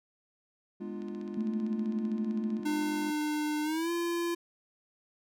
triangle chord, G# diminished seventh, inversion none, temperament equal with one note detuned, 207.7 / 246.9 / 300 / 349.2 Hz, G#3 / B3 / D4 / F4, 0 / 0 / +37 / 0 cents, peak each -37 / -43 / -43 / -39 dBFS, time 0.8-3.11 s, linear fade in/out 10 ms
click train, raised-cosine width 0.2 ms, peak -37 dBFS, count 37, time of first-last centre 1.02-3.343 s, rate 15.5 Hz
sine tone, 220 Hz, A3, in tune, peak -30 dBFS, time 1.37-2.6 s, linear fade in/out 5 ms
square tone with pitch glide, 301.4 to 342.2 Hz, D4 to F4, +45 to -35 cents, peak -30 dBFS, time 2.65-4.35 s, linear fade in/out 10 ms, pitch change +220 cents, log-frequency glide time 3.63-3.91 s
effects none

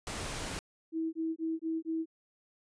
pink noise, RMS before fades -38 dBFS, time 0.07-0.59 s, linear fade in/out 0 ms
sine tone bursts, 323.7 Hz, E4, 31 cents flat, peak -30 dBFS, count 5, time 0.92-2.058 s, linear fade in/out 50 ms, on 210 ms, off 22 ms
effects resampled to 22050 Hz

